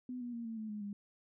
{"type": "tone with pitch steps", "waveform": "sine", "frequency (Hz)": [250.7, 242, 233.6, 225.6, 217.7, 210.2, 202.9], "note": ["B3", "B3", "A#3", "A3", "A3", "G#3", "G#3"], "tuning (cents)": [26, -35, 4, 44, -18, 21, -40], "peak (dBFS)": -39, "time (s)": [0.09, 0.93], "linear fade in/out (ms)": 2, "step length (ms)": 120, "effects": []}